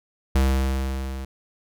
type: tone with level ramp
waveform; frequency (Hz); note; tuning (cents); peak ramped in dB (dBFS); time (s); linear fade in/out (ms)
square; 66.4; C2; +26; -16 to -31; 0.35-1.25; 5
effects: none